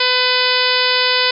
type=harmonic tone; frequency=502 Hz; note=B4; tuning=28 cents sharp; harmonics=1 / 2 / 3 / 4 / 5 / 6 / 7 / 8 / 9 / 10; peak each=-22 / -22 / -22 / -22 / -22 / -22 / -22 / -22 / -22 / -22 dBFS; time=0-1.31 s; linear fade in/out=5 ms; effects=none